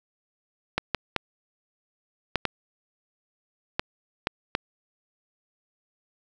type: clicks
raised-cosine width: 0.3 ms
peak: -7 dBFS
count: 8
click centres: 0.78 / 0.947 / 1.163 / 2.357 / 2.453 / 3.795 / 4.271 / 4.551 s
effects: 8-bit